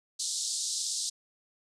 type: band-pass noise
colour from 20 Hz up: white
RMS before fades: -33 dBFS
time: 0.19-1.1 s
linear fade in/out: 10 ms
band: 3800 to 8700 Hz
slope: 48 dB/octave
effects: none